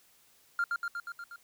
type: tone with echo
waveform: triangle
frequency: 1396.9 Hz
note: F6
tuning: in tune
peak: -23 dBFS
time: 0.59-0.64 s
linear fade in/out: 2 ms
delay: 120 ms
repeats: 6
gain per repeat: -3 dB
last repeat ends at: 1.36 s
effects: tanh soft clip ceiling -23 dBFS + white hiss -64 dBFS RMS until 1.43 s